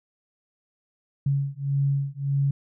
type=beating tone pair; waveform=sine; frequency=138.59 / 140.29 Hz; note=C#3 / C#3; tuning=0 / +21 cents; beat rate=1.7 Hz; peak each=-25 dBFS; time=1.26-2.51 s; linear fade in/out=5 ms; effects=none